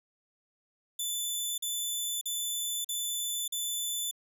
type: tone bursts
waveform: 15% pulse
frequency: 3508 Hz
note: A7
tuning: 6 cents flat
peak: -24 dBFS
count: 5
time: 0.99-4.112 s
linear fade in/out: 5 ms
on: 590 ms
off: 43 ms
effects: none